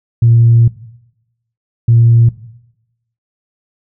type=tone pair in turn; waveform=sine; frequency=116.54 / 116.54 Hz; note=A#2 / A#2; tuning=0 / 0 cents; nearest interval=unison; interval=0 cents; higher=neither; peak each=-4 dBFS; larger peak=neither; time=0.22-0.68 / 1.88-2.29 s; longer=first; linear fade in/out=5 ms; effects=noise-tail reverb RT60 0.9 s tail -17 dB re dry + tanh soft clip ceiling 0 dBFS